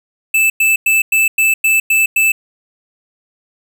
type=tone bursts; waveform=square; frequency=2634 Hz; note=E7; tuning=2 cents flat; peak=-10 dBFS; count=8; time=0.34-2.32 s; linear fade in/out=5 ms; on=160 ms; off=100 ms; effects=none